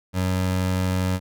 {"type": "tone", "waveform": "25% pulse", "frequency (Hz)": 92.5, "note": "F#2", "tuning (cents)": 0, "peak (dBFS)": -17, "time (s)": [0.13, 1.2], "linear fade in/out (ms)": 50, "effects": []}